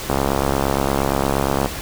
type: click train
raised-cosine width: 1 ms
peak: -4 dBFS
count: 108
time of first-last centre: 0.1-1.66 s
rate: 68.6 Hz
effects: pink hiss -29 dBFS RMS until 1.81 s